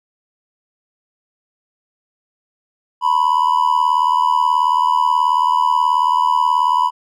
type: tone with amplitude modulation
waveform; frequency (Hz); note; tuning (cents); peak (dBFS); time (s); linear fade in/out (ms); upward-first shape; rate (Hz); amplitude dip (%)
triangle; 987.8; B5; 0; -6; 3.01-6.91; 50; sine; 78.5; 85
effects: tanh soft clip ceiling -3 dBFS